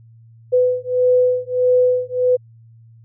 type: beating tone pair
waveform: sine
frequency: 500 / 501.6 Hz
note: B4 / B4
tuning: +21 / +27 cents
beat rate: 1.6 Hz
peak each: -16 dBFS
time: 0.52-2.37 s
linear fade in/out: 20 ms
effects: added 114 Hz sine -43 dBFS peak until 3.04 s